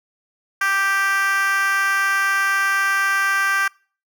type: tone with high-pass filter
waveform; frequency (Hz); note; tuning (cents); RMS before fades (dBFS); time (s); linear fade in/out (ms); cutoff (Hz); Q
10% pulse; 392; G4; 0; -19; 0.61-3.68; 5; 1400; 5.7
effects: noise-tail reverb RT60 0.4 s tail -25 dB re dry